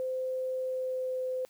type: tone with pitch glide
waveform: sine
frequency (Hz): 516 to 512.4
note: C5 to C5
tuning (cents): -24 to -36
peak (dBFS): -30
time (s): 0-1.45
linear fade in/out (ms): 0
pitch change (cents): -12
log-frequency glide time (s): 0.62-1.21
effects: white hiss -64 dBFS RMS until 1.49 s